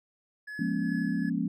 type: tone with tremolo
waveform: triangle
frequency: 1700 Hz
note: G#6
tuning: 40 cents sharp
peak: -35 dBFS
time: 0.47-1.3 s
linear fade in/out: 10 ms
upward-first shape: sine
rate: 2.5 Hz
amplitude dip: 45%
type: chord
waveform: sine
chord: Bb minor seventh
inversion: second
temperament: equal with one note detuned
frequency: 174.61 / 207.7 / 238 / 277.2 Hz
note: F3 / Ab3 / Bb3 / Db4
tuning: 0 / 0 / +36 / 0 cents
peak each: -32 dBFS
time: 0.59-1.48 s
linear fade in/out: 5 ms
effects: none